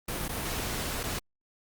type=noise with dropouts; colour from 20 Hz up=pink; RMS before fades=-33 dBFS; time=0.08-1.19 s; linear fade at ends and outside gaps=5 ms; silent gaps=0.282-0.291 / 1.033-1.037 s; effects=Opus 32 kbps